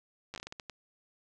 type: slowing click train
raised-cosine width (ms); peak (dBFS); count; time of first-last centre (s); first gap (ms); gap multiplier
0.2; -24; 10; 0.34-0.697; 9; 1.35
effects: resampled to 24000 Hz